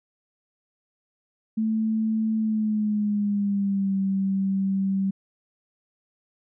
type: tone with pitch glide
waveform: sine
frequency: 220 to 193.75 Hz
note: A3 to G3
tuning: 0 to -20 cents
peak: -21 dBFS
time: 1.57-5.11 s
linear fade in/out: 10 ms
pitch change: -220 cents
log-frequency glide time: 2.36-3.96 s
effects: none